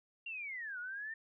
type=linear two-way sweep; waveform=sine; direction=down then up; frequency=2794 to 1420 to 1823 Hz; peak=-40 dBFS; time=0.26-1.14 s; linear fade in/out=5 ms; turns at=0.79 s; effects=none